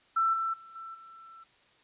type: tone with level steps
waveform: sine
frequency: 1335 Hz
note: E6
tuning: 22 cents sharp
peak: -23 / -28 / -48 / -40 / -48 dBFS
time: 0.16-1.44 s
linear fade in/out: 10 ms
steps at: 0.33 / 0.53 / 0.75 / 0.94 s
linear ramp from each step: 10 ms
effects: white hiss -63 dBFS RMS until 1.83 s + resampled to 8000 Hz